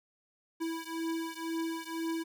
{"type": "beating tone pair", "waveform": "square", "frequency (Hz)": [327.3, 329.3], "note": ["E4", "E4"], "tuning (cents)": [-12, -2], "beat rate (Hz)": 2, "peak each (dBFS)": [-37, -38], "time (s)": [0.6, 2.24], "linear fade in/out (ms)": 20, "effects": []}